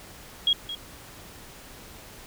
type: tone with echo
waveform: sine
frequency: 3292 Hz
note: G#7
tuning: 16 cents flat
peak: -18 dBFS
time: 0.47-0.53 s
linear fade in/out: 2 ms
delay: 220 ms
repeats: 1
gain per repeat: -13 dB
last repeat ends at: 0.75 s
effects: pink hiss -46 dBFS RMS until 2.26 s